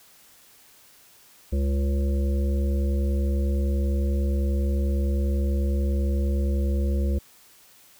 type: harmonic tone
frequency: 69.3 Hz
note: C#2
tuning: in tune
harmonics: 1 / 3 / 5 / 7 / 8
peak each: -21 / -31 / -35 / -38 / -39 dBFS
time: 1.52-7.19 s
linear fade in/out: 10 ms
effects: white hiss -54 dBFS RMS until 7.99 s